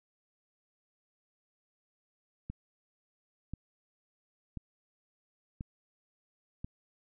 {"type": "click train", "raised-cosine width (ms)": 5, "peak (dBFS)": -26, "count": 5, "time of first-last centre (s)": [2.5, 6.645], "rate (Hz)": 0.965, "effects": []}